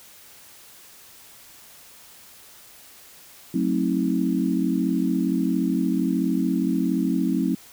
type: chord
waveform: sine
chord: F# diminished seventh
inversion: none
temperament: just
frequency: 185 / 222 / 266.4 / 319.7 Hz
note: F#3 / A3 / C4 / Eb4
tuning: 0 / +16 / +31 / +47 cents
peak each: -25 / -27 / -24 / -26 dBFS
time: 3.54-7.55 s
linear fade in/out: 5 ms
effects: white hiss -48 dBFS RMS until 7.72 s